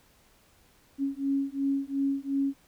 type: beating tone pair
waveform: sine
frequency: 274.4 / 277.2 Hz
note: C#4 / C#4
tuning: -17 / 0 cents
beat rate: 2.8 Hz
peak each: -29 dBFS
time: 0.98-2.54 s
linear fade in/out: 50 ms
effects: pink hiss -62 dBFS RMS until 2.67 s